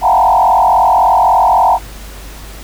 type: tone with frequency modulation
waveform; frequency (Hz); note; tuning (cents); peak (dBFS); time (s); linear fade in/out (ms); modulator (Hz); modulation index
sine; 830.6; G#5; 0; -6; 0.01-1.79; 50; 43.6; 3.2
effects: added 50 Hz sine -30 dBFS peak until 2.63 s + pink hiss -34 dBFS RMS until 2.63 s